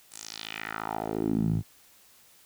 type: tone with band-pass filter sweep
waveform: 10% pulse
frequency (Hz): 54.4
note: A1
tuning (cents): -19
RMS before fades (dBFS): -31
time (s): 0.1-1.63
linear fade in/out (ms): 50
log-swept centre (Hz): 9500 to 110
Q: 2.6
effects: white hiss -58 dBFS RMS until 2.45 s